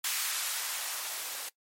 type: noise with band-pass filter sweep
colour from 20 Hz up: violet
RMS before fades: -35 dBFS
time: 0.04-1.49 s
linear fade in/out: 5 ms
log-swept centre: 1400 to 540 Hz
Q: 0.93
effects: noise-tail reverb RT60 0.1 s tail -20 dB re dry + MP3 64 kbps